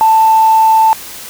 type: tone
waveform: sine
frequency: 885 Hz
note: A5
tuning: 10 cents sharp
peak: -4 dBFS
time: 0.01-0.93 s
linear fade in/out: 0 ms
effects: tanh soft clip ceiling 0 dBFS + white hiss -29 dBFS RMS until 1.29 s